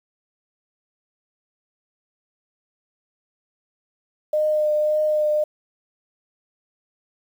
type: tone with vibrato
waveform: sine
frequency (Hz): 608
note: D#5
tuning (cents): -40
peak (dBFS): -17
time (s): 4.33-5.44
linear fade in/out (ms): 5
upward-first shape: triangle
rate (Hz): 1.8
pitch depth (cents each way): 17
effects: 8-bit